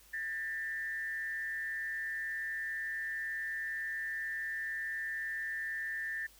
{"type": "tone with frequency modulation", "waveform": "sine", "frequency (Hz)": 1789, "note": "A6", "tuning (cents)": 28, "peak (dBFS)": -35, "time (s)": [0.13, 6.27], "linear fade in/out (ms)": 10, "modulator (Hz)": 151, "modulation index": 0.6, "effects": ["added 50 Hz sine -65 dBFS peak until 6.39 s", "white hiss -61 dBFS RMS until 6.39 s"]}